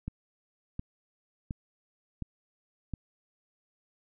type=click train; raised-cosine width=5 ms; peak=-22 dBFS; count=5; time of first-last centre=0.08-2.937 s; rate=1.4 Hz; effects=none